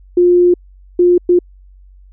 sine tone bursts at uneven times, 354 Hz, F4, 23 cents sharp, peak -6 dBFS, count 3, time 0.17-0.54 / 0.99-1.18 / 1.29-1.39 s, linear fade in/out 5 ms, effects added 47 Hz sine -39 dBFS peak until 2.12 s

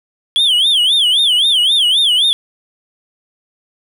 triangle tone with vibrato, 3261 Hz, G#7, 32 cents flat, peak -8 dBFS, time 0.36-2.33 s, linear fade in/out 0 ms, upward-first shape sine, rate 3.8 Hz, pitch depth 210 cents each way, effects none

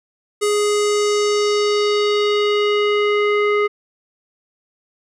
square tone with low-pass filter sweep, 415.3 Hz, G#4, in tune, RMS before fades -17 dBFS, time 0.41-3.68 s, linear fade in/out 20 ms, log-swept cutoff 9400 to 1900 Hz, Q 2.1, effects none

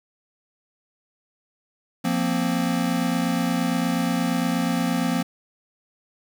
square chord, F suspended fourth, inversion none, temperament equal, 174.61 / 233.1 / 261.6 Hz, F3 / Bb3 / C4, 0 / 0 / 0 cents, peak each -26 dBFS, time 2.04-5.23 s, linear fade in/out 10 ms, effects 8-bit

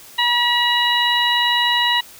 harmonic tone with a mistuned harmonic, 962 Hz, B5, 46 cents flat, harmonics 1 / 2 / 3 / 4, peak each -20 / -20 / -20 / -20 dBFS, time 0.18-2.01 s, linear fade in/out 10 ms, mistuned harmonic 4, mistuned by +24 cents, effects white hiss -42 dBFS RMS until 2.19 s

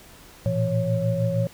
sine tone cluster, 112.2 / 118.6 / 168.3 / 552 Hz, A2 / A#2 / E3 / C#5, +34 / +30 / +36 / -7 cents, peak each -26 dBFS, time 0.46-1.47 s, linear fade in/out 0 ms, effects pink hiss -48 dBFS RMS until 1.53 s

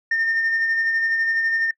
sine tone with tremolo, 1816 Hz, A#6, 46 cents flat, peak -15 dBFS, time 0.11-1.71 s, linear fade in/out 5 ms, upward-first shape sine, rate 12 Hz, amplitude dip 40%, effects noise-tail reverb RT60 0.1 s tail -23 dB re dry + tanh soft clip ceiling -15 dBFS

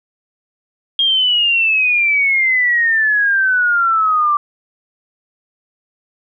sine exponential sweep, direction down, 3250 to 1168 Hz, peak -11 dBFS, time 0.99-4.37 s, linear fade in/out 2 ms, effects none

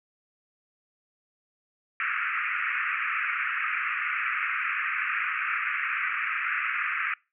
pink band-pass noise, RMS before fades -29 dBFS, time 2-7.14 s, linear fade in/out 2 ms, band 1200 to 2600 Hz, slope 96 dB/octave, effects noise-tail reverb RT60 0.3 s tail -26 dB re dry

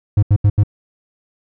triangle tone bursts, 102.8 Hz, G#2, 17 cents flat, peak -6 dBFS, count 4, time 0.17-0.635 s, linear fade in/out 5 ms, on 57 ms, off 79 ms, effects none

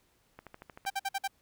click train, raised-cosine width 0.5 ms, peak -31 dBFS, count 7, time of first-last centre 0.39-0.852 s, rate 13 Hz
sawtooth tone bursts, 784 Hz, G5, in tune, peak -26 dBFS, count 5, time 0.86-1.278 s, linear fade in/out 10 ms, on 42 ms, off 52 ms
effects pink hiss -70 dBFS RMS until 1.41 s

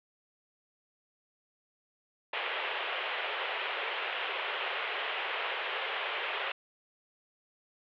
white band-pass noise, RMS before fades -35 dBFS, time 2.33-6.52 s, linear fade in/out 5 ms, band 400 to 3200 Hz, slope 48 dB/octave, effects none

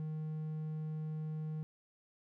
triangle tone, 155.56 Hz, D#3, in tune, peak -35 dBFS, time 0-1.63 s, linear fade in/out 0 ms, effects none

